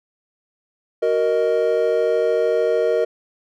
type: chord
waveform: triangle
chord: D# minor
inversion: first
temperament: just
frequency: 373.4 / 466.7 / 622.3 Hz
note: F#4 / A#4 / D#5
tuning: +16 / +2 / 0 cents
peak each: -22 / -16 / -19 dBFS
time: 1.02-3.05 s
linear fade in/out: 10 ms
effects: none